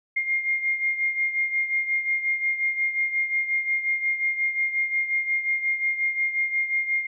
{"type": "beating tone pair", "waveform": "sine", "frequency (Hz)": [2121, 2126.6], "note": ["C7", "C7"], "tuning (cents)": [23, 28], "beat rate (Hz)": 5.6, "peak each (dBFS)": [-23, -29], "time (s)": [0.16, 7.07], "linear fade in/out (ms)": 10, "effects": []}